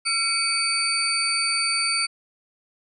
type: tone cluster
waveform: sine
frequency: 1361 / 2257 / 2518 / 4575 / 8960 Hz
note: F6 / C#7 / D#7 / D8 / C#9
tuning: -45 / +31 / +20 / -46 / +18 cents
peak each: -31 / -28 / -32 / -23 / -28 dBFS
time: 0.05-2.07 s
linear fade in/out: 20 ms
effects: none